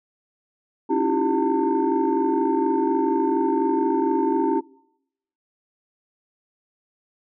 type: tone cluster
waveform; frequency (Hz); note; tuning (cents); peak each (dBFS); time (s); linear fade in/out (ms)
sine; 272.4 / 315.2 / 339.4 / 391.8 / 901; C#4 / D#4 / F4 / G4 / A5; -30 / +23 / -49 / -1 / +41; -24; 0.89-4.61; 20
effects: noise-tail reverb RT60 0.8 s tail -23 dB re dry + tanh soft clip ceiling -11 dBFS